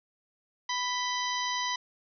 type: harmonic tone with a mistuned harmonic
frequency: 989 Hz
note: B5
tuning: 2 cents sharp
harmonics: 1 / 2 / 3 / 4 / 5 / 6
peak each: -32 / -35 / -37 / -38 / -39 / -40 dBFS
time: 0.69-1.76 s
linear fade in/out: 5 ms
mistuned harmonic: 3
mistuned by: +71 cents
effects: none